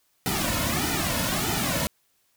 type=noise with flanger; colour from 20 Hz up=pink; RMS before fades=-26 dBFS; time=0.26-1.87 s; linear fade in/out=0 ms; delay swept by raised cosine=1.8 to 2.55 ms; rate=1.6 Hz; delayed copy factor=-1; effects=white hiss -68 dBFS RMS until 2.36 s